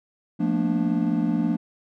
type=chord; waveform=triangle; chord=Bb major seventh; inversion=second; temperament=equal with one note detuned; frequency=174.61 / 220 / 238.8 / 293.7 Hz; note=F3 / A3 / Bb3 / D4; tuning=0 / 0 / +42 / 0 cents; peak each=-24 dBFS; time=0.39-1.57 s; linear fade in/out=20 ms; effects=none